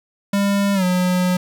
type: tone with pitch glide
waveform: square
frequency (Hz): 200 to 181.29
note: G3 to F#3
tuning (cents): +35 to -35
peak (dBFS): -16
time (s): 0.33-1.37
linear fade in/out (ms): 5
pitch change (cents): -170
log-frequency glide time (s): 0.74-0.84
effects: 8-bit